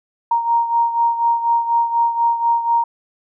sine beating tone pair, 932.3 / 936.4 Hz, A#5 / A#5, 0 / +8 cents, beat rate 4.1 Hz, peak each -15 / -21 dBFS, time 0.31-2.84 s, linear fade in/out 5 ms, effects none

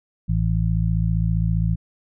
harmonic tone, 55.1 Hz, A1, 3 cents sharp, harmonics 1 / 2 / 3, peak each -22 / -22 / -22 dBFS, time 0.28-1.76 s, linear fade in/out 20 ms, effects none

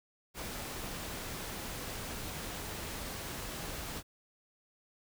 pink noise, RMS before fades -41 dBFS, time 0.34-4.03 s, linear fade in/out 50 ms, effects none

